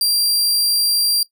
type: tone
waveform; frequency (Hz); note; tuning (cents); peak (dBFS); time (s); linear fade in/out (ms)
sawtooth; 4738; D8; +14; -12; 0.01-1.23; 2
effects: noise-tail reverb RT60 0.1 s tail -20 dB re dry